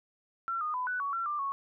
sine tone with pitch steps, 1356 / 1228 / 1003 / 1488 / 1123 / 1357 / 1187 / 1105 Hz, E6 / D#6 / B5 / F#6 / C#6 / E6 / D6 / C#6, +49 / -23 / +26 / +9 / +22 / +50 / +18 / -6 cents, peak -30 dBFS, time 0.48-1.52 s, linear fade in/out 0 ms, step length 130 ms, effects none

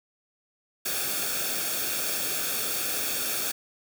white noise with comb filter, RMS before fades -29 dBFS, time 0.85-3.52 s, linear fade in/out 10 ms, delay 1 ms, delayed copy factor -0.65, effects none

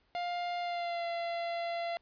45% pulse tone with pitch glide, 703 to 682.6 Hz, F5 to F5, +11 to -40 cents, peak -33 dBFS, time 0.15-1.97 s, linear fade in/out 0 ms, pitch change -51 cents, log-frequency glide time 0.6-1.06 s, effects pink hiss -72 dBFS RMS until 2.01 s + resampled to 11025 Hz

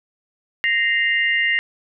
sine tone cluster, 1859 / 2080 / 2800 Hz, A#6 / C7 / F7, -5 / -11 / +4 cents, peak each -19 / -20 / -24 dBFS, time 0.64-1.59 s, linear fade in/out 0 ms, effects none

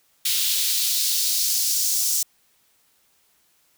white noise with high-pass filter sweep, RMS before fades -22 dBFS, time 0.25-2.23 s, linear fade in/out 5 ms, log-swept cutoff 3300 to 6000 Hz, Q 1.8, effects white hiss -63 dBFS RMS until 3.77 s

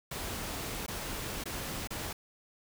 pink noise with dropouts, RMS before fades -38 dBFS, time 0.11-2.13 s, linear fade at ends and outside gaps 5 ms, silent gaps 0.864-0.88 / 1.439-1.456 / 1.874-1.905 s, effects none

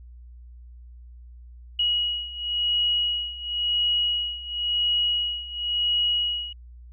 sine beating tone pair, 2904 / 2904.95 Hz, F#7 / F#7, -33 / -32 cents, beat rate 0.95 Hz, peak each -24 / -27 dBFS, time 1.79-6.53 s, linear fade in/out 5 ms, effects added 60 Hz sine -42 dBFS peak until 6.92 s

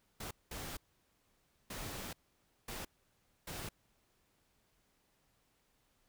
pink noise bursts at uneven times, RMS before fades -44 dBFS, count 5, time 0.2-0.31 / 0.51-0.77 / 1.7-2.13 / 2.68-2.85 / 3.47-3.69 s, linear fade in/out 5 ms, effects pink hiss -75 dBFS RMS until 6.08 s

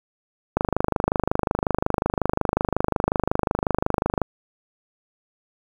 click train, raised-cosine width 1 ms, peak -5 dBFS, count 94, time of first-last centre 0.57-4.217 s, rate 25.5 Hz, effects 7-bit

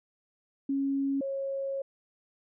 sine tone pair in turn, 275.1 / 545.8 Hz, C#4 / C#5, -13 / -27 cents, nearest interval octave, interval 1186 cents, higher second, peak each -26 / -30 dBFS, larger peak first, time 0.69-1.21 / 1.21-1.82 s, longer second, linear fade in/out 5 ms, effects none

